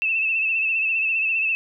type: tone with vibrato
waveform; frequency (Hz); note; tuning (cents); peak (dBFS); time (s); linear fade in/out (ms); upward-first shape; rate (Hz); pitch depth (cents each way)
sine; 2637; E7; 0; -19; 0.02-1.55; 0; sine; 15; 47
effects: none